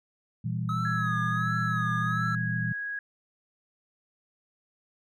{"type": "chord", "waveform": "sine", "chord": "E diminished", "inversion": "second", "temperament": "just", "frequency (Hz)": [118.67, 164.81, 197.78], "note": ["Bb2", "E3", "G3"], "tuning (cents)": [31, 0, 16], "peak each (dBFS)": [-30, -32, -36], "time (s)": [0.44, 2.73], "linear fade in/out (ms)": 10}
{"type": "tone with vibrato", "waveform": "triangle", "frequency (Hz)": 1273, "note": "D#6", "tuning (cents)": 39, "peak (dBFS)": -28, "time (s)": [0.69, 2.35], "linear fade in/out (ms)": 2, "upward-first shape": "sine", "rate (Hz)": 1.4, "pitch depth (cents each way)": 86}
{"type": "tone with pitch glide", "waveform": "sine", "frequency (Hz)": [1668, 1654.6], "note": ["G#6", "G#6"], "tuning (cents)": [7, -7], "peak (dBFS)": -31, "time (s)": [0.85, 2.99], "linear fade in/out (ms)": 2, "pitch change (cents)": -14, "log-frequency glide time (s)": [1.86, 2.49]}
{"effects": []}